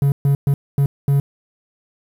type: tone bursts at uneven times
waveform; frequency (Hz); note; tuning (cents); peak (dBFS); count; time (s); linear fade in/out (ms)
triangle; 140; C#3; +18; -10; 5; 0.02-0.12 / 0.25-0.35 / 0.47-0.54 / 0.78-0.86 / 1.08-1.2; 2
effects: 7-bit